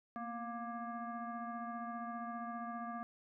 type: tone with frequency modulation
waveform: sine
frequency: 705 Hz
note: F5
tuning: 16 cents sharp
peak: -40 dBFS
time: 0.16-3.03 s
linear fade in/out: 0 ms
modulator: 475 Hz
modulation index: 1.4
effects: none